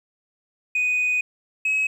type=tone pair in turn; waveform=sine; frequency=2489 / 2559 Hz; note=D#7 / D#7; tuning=0 / +48 cents; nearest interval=unison; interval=48 cents; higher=second; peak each=-17 dBFS; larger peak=neither; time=0.75-1.21 / 1.65-1.87 s; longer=first; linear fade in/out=5 ms; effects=tanh soft clip ceiling -17 dBFS + 9-bit